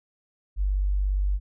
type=tone; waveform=sine; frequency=48.64 Hz; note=G1; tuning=13 cents flat; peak=-21 dBFS; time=0.56-1.4 s; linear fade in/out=50 ms; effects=none